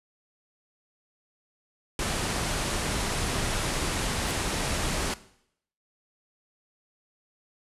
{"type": "low-pass noise", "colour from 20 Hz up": "pink", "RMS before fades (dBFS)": -29, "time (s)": [1.99, 5.14], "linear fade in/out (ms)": 2, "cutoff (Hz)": 11000, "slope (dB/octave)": 48}
{"type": "noise with exponential growth", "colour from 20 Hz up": "white", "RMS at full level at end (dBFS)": -34, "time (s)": [4.17, 4.31], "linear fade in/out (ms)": 0, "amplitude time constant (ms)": 30}
{"effects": ["noise-tail reverb RT60 0.7 s tail -17 dB re dry", "resampled to 32000 Hz"]}